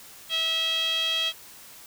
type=tone with band-pass filter; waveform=sawtooth; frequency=650 Hz; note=E5; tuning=24 cents flat; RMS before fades=-26 dBFS; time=0.29-1.33 s; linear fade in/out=50 ms; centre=3300 Hz; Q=7; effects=white hiss -47 dBFS RMS until 1.86 s